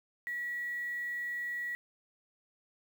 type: tone with quantisation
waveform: sine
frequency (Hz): 1930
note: B6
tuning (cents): -40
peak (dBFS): -34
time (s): 0.27-1.75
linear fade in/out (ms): 0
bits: 9
effects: none